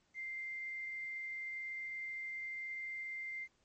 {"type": "tone with quantisation", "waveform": "sine", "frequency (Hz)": 2093, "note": "C7", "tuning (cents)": 0, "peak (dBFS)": -40, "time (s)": [0.14, 3.48], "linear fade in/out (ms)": 50, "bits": 11, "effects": ["pink hiss -75 dBFS RMS until 3.64 s", "MP3 32 kbps"]}